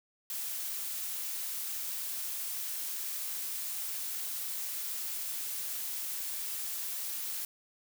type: noise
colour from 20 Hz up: blue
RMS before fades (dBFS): -37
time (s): 0.3-7.45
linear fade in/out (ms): 2
effects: none